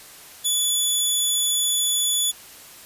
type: tone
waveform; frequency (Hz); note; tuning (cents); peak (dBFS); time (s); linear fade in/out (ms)
15% pulse; 3441; A7; -39; -12; 0.44-2.32; 20
effects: white hiss -44 dBFS RMS until 2.85 s + resampled to 32000 Hz